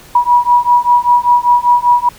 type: beating tone pair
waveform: sine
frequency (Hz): 967 / 972.1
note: B5 / B5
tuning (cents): -37 / -28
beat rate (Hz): 5.1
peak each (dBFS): -10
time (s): 0.15-2.09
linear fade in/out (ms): 5
effects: pink hiss -39 dBFS RMS until 2.18 s